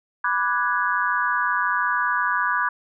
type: chord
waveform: sine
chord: G# half-diminished seventh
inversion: first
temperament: equal with one note detuned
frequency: 987.8 / 1174.7 / 1475.7 / 1661.2 Hz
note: B5 / D6 / F#6 / G#6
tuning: 0 / 0 / -5 / 0 cents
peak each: -25 dBFS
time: 0.24-2.69 s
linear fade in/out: 5 ms
effects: none

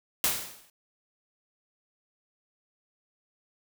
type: noise with exponential decay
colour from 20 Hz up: white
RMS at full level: -23 dBFS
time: 0.24-0.7 s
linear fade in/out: 1 ms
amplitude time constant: 100 ms
effects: none

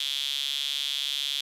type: tone with high-pass filter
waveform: sawtooth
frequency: 140.6 Hz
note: C#3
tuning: 25 cents sharp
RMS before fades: -30 dBFS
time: 0-1.41 s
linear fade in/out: 2 ms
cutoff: 3400 Hz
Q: 8.3
effects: resampled to 32000 Hz

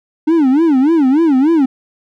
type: tone with vibrato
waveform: triangle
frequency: 293.7 Hz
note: D4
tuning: in tune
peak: -6 dBFS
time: 0.27-1.66 s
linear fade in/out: 10 ms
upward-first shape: sine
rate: 3.4 Hz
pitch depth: 240 cents each way
effects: none

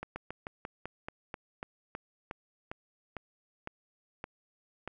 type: slowing click train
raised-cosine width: 0.5 ms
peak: -23 dBFS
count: 16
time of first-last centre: 0.03-4.876 s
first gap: 130 ms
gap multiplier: 1.12
effects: none

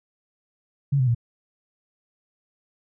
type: tone with pitch steps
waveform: sine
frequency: 140 / 128.38 / 117.73 Hz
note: C#3 / C3 / A#2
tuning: +18 / -32 / +18 cents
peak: -17 dBFS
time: 0.92-1.148 s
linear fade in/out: 10 ms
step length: 76 ms
effects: none

